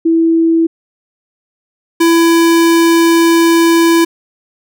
sine / square tone pair in turn, 328.8 / 333.6 Hz, E4 / E4, -4 / +21 cents, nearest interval unison, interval 25 cents, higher second, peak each -7 dBFS, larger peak neither, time 0.05-0.67 / 2-4.05 s, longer second, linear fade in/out 10 ms, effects none

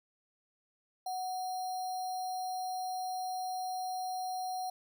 sine tone with sample-and-hold, 740 Hz, F#5, in tune, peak -34 dBFS, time 1.06-4.7 s, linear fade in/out 5 ms, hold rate 4900 Hz, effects none

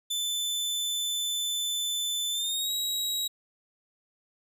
sawtooth tone with pitch glide, 3520 to 3839 Hz, A7 to B7, 0 to -50 cents, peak -25 dBFS, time 0.1-3.28 s, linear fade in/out 10 ms, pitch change +150 cents, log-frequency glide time 2.31-2.72 s, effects none

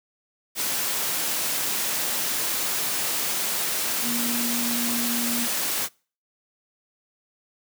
sine tone in noise, 237.5 Hz, A#3, 33 cents sharp, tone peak -27 dBFS, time 4.02-5.48 s, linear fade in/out 50 ms, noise white, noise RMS -26 dBFS, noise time 0.55-5.89 s, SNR -4 dB, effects noise-tail reverb RT60 0.4 s tail -26 dB re dry + high-pass 150 Hz 12 dB/octave

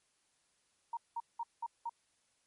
sine tone bursts, 932.3 Hz, A#5, in tune, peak -35 dBFS, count 5, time 0.93-1.895 s, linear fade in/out 5 ms, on 41 ms, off 190 ms, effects white hiss -75 dBFS RMS until 2.46 s + MP3 48 kbps

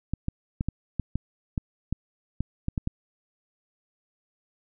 clicks, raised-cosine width 5 ms, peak -14 dBFS, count 12, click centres 0.136 / 0.284 / 0.609 / 0.686 / 0.997 / 1.156 / 1.578 / 1.926 / 2.406 / 2.684 / 2.778 / 2.874 s, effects none

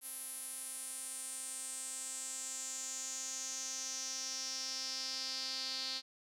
sawtooth tone with band-pass filter sweep, 262.2 Hz, C4, 4 cents sharp, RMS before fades -42 dBFS, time 0.01-6.02 s, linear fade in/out 50 ms, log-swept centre 11000 to 4400 Hz, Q 5.6, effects none

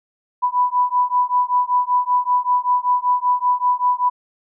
sine beating tone pair, 987.8 / 993 Hz, B5 / B5, 0 / +9 cents, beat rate 5.2 Hz, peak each -18 dBFS, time 0.42-4.1 s, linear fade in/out 20 ms, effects none

